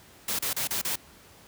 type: noise bursts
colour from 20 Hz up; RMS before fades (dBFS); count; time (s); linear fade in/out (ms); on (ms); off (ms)
white; -29; 5; 0.28-0.958; 5; 110; 32
effects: pink hiss -53 dBFS RMS until 1.47 s + high-pass 60 Hz 12 dB/octave